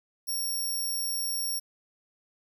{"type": "tone", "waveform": "10% pulse", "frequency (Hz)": 5560, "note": "F8", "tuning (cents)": -9, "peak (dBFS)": -23, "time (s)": [0.27, 1.6], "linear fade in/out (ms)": 20, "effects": []}